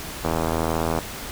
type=click train; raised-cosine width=1 ms; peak=-9 dBFS; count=61; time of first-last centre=0.25-0.988 s; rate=81.3 Hz; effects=pink hiss -34 dBFS RMS until 1.31 s